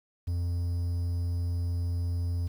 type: tone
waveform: triangle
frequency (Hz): 86.8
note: F2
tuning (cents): -10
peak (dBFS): -25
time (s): 0.27-2.48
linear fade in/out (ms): 10
effects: 9-bit